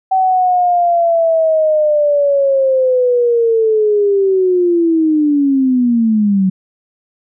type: linear sweep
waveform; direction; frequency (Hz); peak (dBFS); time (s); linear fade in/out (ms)
sine; down; 763 to 185; -9; 0.11-6.5; 10
effects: none